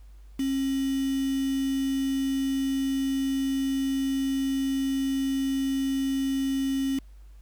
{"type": "tone with quantisation", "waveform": "sine", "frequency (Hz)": 270, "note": "C#4", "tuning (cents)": -45, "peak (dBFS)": -24, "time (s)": [0.39, 6.99], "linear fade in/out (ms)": 5, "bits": 6, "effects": ["added 50 Hz sine -45 dBFS peak until 7.41 s", "pink hiss -66 dBFS RMS until 7.41 s"]}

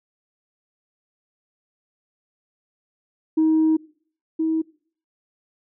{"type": "tone pair in turn", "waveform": "sine", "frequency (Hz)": [316.4, 320.4], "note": ["D#4", "E4"], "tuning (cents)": [29, -49], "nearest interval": "unison", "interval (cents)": 22, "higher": "second", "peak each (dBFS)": [-13, -18], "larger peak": "first", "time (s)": [[3.37, 3.77], [4.39, 4.62]], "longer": "first", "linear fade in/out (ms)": 10, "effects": ["noise-tail reverb RT60 0.5 s tail -22 dB re dry", "tanh soft clip ceiling -12 dBFS"]}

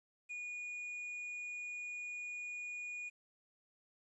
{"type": "tone with quantisation", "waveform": "triangle", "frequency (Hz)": 2450, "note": "D#7", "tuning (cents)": -27, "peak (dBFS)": -40, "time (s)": [0.29, 3.1], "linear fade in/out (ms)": 20, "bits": 11, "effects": ["resampled to 24000 Hz"]}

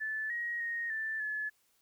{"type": "tone with pitch steps", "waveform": "sine", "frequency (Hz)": [1746, 1891, 1865, 1766, 1716], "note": ["A6", "A#6", "A#6", "A6", "A6"], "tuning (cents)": [-14, 24, 0, 6, -44], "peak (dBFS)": -33, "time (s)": [0, 1.5], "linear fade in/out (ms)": 20, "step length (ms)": 300, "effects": ["white hiss -72 dBFS RMS until 1.81 s"]}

